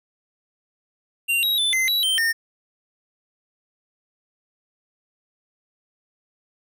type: tone with pitch steps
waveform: square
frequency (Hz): 2772 / 3832 / 3515 / 2066 / 3916 / 3123 / 1825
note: F7 / A#7 / A7 / C7 / B7 / G7 / A#6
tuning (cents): -14 / +47 / -2 / -22 / -15 / -7 / -37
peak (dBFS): -19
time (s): 1.28-2.33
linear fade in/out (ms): 20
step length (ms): 150
effects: none